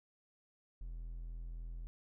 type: tone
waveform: triangle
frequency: 41.72 Hz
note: E1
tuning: 22 cents sharp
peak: -40 dBFS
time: 0.81-1.87 s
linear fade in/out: 0 ms
effects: none